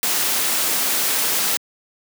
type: noise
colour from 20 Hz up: white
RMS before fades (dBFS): -20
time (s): 0.03-1.57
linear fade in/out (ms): 0
effects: high-pass 200 Hz 12 dB/octave